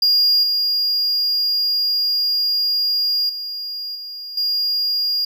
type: tone with level steps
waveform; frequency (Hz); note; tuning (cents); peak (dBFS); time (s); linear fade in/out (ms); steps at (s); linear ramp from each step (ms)
triangle; 4833; D8; +49; -11 / -15 / -24 / -28 / -16; 0.02-5.25; 5; 0.43 / 3.29 / 3.95 / 4.37; 5
effects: none